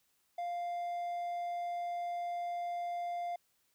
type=tone; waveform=triangle; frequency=698.5 Hz; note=F5; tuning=in tune; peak=-33 dBFS; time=0.38-3.36 s; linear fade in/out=5 ms; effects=white hiss -75 dBFS RMS until 3.74 s